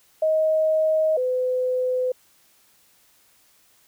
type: tone pair in turn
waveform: sine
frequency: 629 / 506.7 Hz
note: D#5 / B4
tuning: +19 / +44 cents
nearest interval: major third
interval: 375 cents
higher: first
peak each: -17 / -20 dBFS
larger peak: first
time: 0.22-1.17 / 1.17-2.12 s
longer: neither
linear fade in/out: 5 ms
effects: white hiss -59 dBFS RMS until 3.87 s